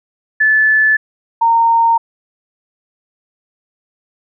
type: tone pair in turn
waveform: sine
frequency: 1738 / 920.7 Hz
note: A6 / A#5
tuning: -22 / -22 cents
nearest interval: major seventh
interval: 1100 cents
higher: first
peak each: -8 dBFS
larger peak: neither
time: 0.4-0.97 / 1.41-1.98 s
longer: neither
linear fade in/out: 10 ms
effects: none